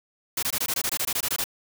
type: noise bursts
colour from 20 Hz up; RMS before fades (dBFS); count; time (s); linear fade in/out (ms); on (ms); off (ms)
white; -26; 14; 0.37-1.441; 5; 57; 21
effects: none